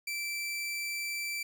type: tone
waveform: sawtooth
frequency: 2334 Hz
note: D7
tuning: 11 cents flat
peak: -30 dBFS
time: 0.07-1.43 s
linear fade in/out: 5 ms
effects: none